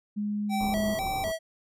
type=tone; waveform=sine; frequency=207.7 Hz; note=G#3; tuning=in tune; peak=-27 dBFS; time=0.16-0.95 s; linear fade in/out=20 ms
type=tone with vibrato; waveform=square; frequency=708 Hz; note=F5; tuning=23 cents sharp; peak=-29 dBFS; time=0.49-1.39 s; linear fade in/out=50 ms; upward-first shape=square; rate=2 Hz; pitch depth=150 cents each way
type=band-stop noise; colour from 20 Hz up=pink; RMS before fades=-37 dBFS; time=0.6-1.32 s; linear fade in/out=5 ms; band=1200 to 12000 Hz; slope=96 dB/octave
effects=resampled to 32000 Hz